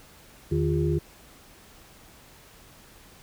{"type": "tone cluster", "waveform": "sine", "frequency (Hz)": [81, 153, 348.1, 404.4], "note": ["E2", "D#3", "F4", "G#4"], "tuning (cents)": [-30, -29, -6, -46], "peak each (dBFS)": [-28, -25, -27, -31], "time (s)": [0.51, 0.99], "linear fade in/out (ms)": 10, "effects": ["pink hiss -52 dBFS RMS until 3.22 s"]}